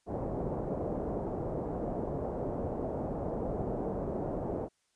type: low-pass noise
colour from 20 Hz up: white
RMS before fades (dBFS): -35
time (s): 0.06-4.69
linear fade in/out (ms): 50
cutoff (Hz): 640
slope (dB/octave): 24
effects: white hiss -75 dBFS RMS until 4.95 s + resampled to 22050 Hz